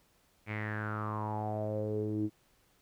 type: tone with low-pass filter sweep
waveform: sawtooth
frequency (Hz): 106.8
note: G#2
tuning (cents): +49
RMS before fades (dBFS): -35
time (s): 0.46-2.3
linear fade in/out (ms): 50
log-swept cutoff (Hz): 2300 to 300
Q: 7.2
effects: pink hiss -69 dBFS RMS until 2.81 s